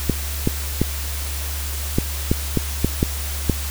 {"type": "clicks", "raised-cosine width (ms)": 3, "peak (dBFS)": -3, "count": 9, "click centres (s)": [0.097, 0.474, 0.816, 1.985, 2.315, 2.573, 2.846, 3.029, 3.497], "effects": ["added 71 Hz sine -25 dBFS peak until 3.7 s", "white hiss -30 dBFS RMS until 3.7 s"]}